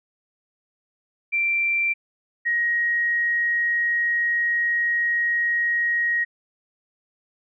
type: tone pair in turn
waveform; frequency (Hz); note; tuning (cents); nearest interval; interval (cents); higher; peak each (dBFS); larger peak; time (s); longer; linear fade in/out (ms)
sine; 2354 / 1886.3; D7 / A#6; +3 / +20; major third; 383; first; -19; neither; 1.32-1.94 / 2.45-6.25; second; 20
effects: none